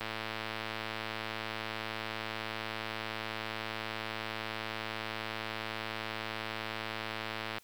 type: click train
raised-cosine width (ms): 0.3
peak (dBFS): -20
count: 834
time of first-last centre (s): 0.01-7.583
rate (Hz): 110
effects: white hiss -63 dBFS RMS until 7.63 s